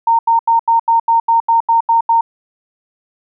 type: tone bursts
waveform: sine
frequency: 919 Hz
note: A#5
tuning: 25 cents flat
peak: -8 dBFS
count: 11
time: 0.07-2.21 s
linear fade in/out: 5 ms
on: 120 ms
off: 82 ms
effects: none